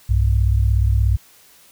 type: tone pair together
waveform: sine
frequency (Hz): 63 / 99.84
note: B1 / G2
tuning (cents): +35 / +32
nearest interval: minor sixth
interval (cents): 797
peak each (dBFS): -15 / -17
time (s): 0.09-1.17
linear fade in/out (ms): 10
effects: white hiss -50 dBFS RMS until 1.71 s